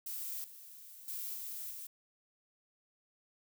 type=noise with level steps; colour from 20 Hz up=violet; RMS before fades=-41 / -53 / -41 / -43 / -46 dBFS; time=0.06-1.87 s; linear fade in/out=5 ms; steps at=0.44 / 1.08 / 1.34 / 1.71 s; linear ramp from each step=2 ms; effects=none